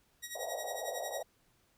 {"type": "tone with tremolo", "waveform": "10% pulse", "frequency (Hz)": 1900, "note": "A#6", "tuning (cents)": 33, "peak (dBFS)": -30, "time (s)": [0.22, 1.23], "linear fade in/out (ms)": 20, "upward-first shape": "sine", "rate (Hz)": 11, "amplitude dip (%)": 75}
{"type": "band-pass noise", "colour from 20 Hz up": "pink", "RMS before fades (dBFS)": -40, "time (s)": [0.35, 1.23], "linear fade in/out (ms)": 5, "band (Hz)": [530, 750], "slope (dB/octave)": 48}
{"effects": ["pink hiss -71 dBFS RMS until 1.77 s"]}